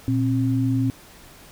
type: tone pair together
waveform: sine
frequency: 118.21 / 266.1 Hz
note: A#2 / C4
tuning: +25 / +29 cents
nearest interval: octave + major second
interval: 1404 cents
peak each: -21 dBFS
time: 0.08-0.9 s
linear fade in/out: 0 ms
effects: pink hiss -47 dBFS RMS until 1.51 s